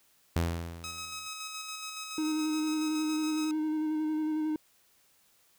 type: tone with exponential decay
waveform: sawtooth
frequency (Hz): 84.3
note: E2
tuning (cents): +39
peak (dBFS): -21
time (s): 0.36-1.28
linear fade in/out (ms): 0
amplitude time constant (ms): 200
type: tone with tremolo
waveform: 10% pulse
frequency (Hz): 1275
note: D#6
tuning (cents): +42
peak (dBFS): -29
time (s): 0.84-3.51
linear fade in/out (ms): 0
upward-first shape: square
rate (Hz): 7.1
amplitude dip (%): 30
type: tone with vibrato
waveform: triangle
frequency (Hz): 309.6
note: D#4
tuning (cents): -9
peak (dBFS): -26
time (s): 2.18-4.56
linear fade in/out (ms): 2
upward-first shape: square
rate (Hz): 11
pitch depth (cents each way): 16
effects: white hiss -66 dBFS RMS until 5.58 s